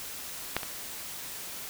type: clicks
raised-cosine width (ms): 0.3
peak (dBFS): -10 / -19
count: 2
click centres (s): 0.566 / 0.632
effects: white hiss -40 dBFS RMS until 1.69 s